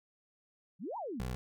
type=exponential two-way sweep; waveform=sine; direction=up then down; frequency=151.7 to 995 to 151.7 Hz; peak=-37 dBFS; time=0.79-1.24 s; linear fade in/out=50 ms; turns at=0.97 s
type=tone; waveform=20% pulse; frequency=62.4 Hz; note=B1; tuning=19 cents sharp; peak=-31 dBFS; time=1.2-1.35 s; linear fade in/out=0 ms
effects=none